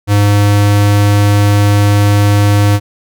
square tone, 102.4 Hz, G#2, 24 cents flat, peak -7 dBFS, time 0.07-2.8 s, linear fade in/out 50 ms, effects none

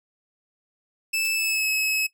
sawtooth tone with pitch glide, 2631 to 2574 Hz, E7 to E7, -4 to -42 cents, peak -19 dBFS, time 1.13-2.07 s, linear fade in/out 10 ms, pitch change -38 cents, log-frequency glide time 1.34-1.68 s
blue noise with exponential decay, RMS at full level -33 dBFS, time 1.25-1.34 s, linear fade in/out 0 ms, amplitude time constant 19 ms
effects noise-tail reverb RT60 0.1 s tail -18 dB re dry

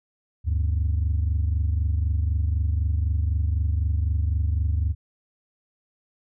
sine tone pair together, 74.05 / 98 Hz, D2 / G2, +15 / 0 cents, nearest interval perfect fourth, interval 485 cents, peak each -20 / -24 dBFS, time 0.44-4.95 s, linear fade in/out 50 ms, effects tanh soft clip ceiling -16 dBFS

